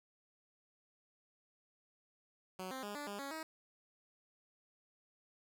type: tone with pitch steps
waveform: 10% pulse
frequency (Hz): 186 / 262.5 / 205.6 / 291.4 / 202.8 / 277.5 / 317.6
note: F#3 / C4 / G#3 / D4 / G#3 / C#4 / D#4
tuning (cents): +9 / +6 / -17 / -13 / -41 / +2 / +36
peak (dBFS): -34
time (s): 2.59-3.43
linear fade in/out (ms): 2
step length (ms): 120
effects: none